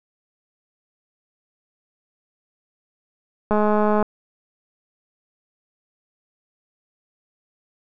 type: click train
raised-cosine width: 1 ms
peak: -7 dBFS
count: 110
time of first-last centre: 3.51-4.027 s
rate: 211 Hz
effects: none